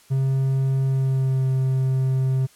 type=tone with pitch glide; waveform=triangle; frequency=134 to 131.62 Hz; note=C3 to C3; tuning=+42 to +11 cents; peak=-16 dBFS; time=0.1-2.47 s; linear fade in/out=20 ms; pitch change=-31 cents; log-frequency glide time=0.85-1.48 s; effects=white hiss -54 dBFS RMS until 2.55 s + low-pass 12000 Hz 12 dB/octave